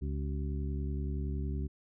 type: harmonic tone with a mistuned harmonic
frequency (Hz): 70.7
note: C#2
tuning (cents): +35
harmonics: 1 / 2 / 3 / 4 / 5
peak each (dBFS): -33 / -39 / -43 / -45 / -47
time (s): 0.01-1.68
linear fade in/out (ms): 20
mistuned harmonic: 5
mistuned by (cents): +120
effects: none